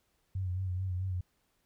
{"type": "tone with vibrato", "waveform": "sine", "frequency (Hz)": 92.5, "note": "F#2", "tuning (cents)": 0, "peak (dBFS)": -31, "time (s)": [0.35, 1.21], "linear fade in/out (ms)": 5, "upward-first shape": "sine", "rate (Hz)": 4.6, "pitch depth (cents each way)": 51, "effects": ["pink hiss -75 dBFS RMS until 1.65 s"]}